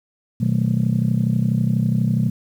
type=chord; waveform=sine; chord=B dominant seventh; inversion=none; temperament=equal with one note detuned; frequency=123.47 / 155.56 / 187.8 / 220 Hz; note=B2 / D#3 / F#3 / A3; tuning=0 / 0 / +26 / 0 cents; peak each=-19 / -22 / -21 / -22 dBFS; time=0.4-2.3 s; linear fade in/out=10 ms; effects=tanh soft clip ceiling -8 dBFS + 8-bit